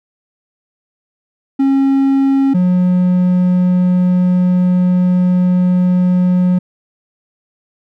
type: tone pair in turn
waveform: triangle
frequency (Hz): 271.9 / 180.74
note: C#4 / F#3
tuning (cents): -33 / -40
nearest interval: perfect fifth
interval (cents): 707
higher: first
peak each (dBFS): -7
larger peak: neither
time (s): 1.59-2.54 / 2.54-6.59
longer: second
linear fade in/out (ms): 10
effects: none